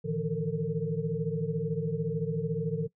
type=tone cluster; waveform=sine; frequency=112.3 / 153.1 / 166.8 / 447.2 / 465 Hz; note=A2 / D#3 / E3 / A4 / A#4; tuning=+36 / -28 / +21 / +28 / -4 cents; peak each=-40 / -33 / -33 / -33 / -37 dBFS; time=0.04-2.88 s; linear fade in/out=20 ms; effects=noise-tail reverb RT60 0.1 s tail -21 dB re dry